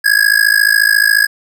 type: tone with amplitude modulation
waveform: square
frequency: 1663 Hz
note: G#6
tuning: 2 cents sharp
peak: -5 dBFS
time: 0.04-1.27 s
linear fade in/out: 20 ms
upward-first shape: sine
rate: 54.2 Hz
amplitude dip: 95%
effects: none